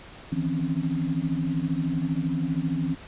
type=tone cluster; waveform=sine; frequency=154.6 / 167.4 / 259.1 / 274.1 Hz; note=D#3 / E3 / C4 / C#4; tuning=-11 / +27 / -17 / -19 cents; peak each=-30 / -28 / -30 / -30 dBFS; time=0.32-2.95 s; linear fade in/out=5 ms; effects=pink hiss -45 dBFS RMS until 3.07 s + resampled to 8000 Hz